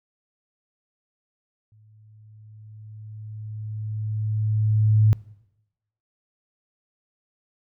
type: tone with exponential growth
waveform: sine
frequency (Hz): 107.6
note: A2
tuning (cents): -38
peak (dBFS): -12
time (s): 1.72-5.13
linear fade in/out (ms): 0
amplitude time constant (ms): 740
effects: noise-tail reverb RT60 0.9 s tail -22 dB re dry